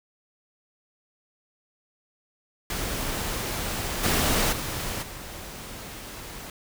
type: noise with level steps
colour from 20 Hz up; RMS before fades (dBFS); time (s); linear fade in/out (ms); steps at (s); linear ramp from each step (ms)
pink; -30 / -23 / -31 / -39; 2.7-6.5; 2; 4.03 / 4.52 / 5.02; 10
effects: none